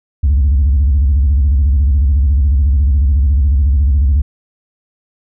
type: tone with vibrato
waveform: sine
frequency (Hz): 69.3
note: C#2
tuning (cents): 0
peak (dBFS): -6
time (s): 0.23-4.22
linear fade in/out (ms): 10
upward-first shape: square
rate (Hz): 14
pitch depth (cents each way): 160
effects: tanh soft clip ceiling -6 dBFS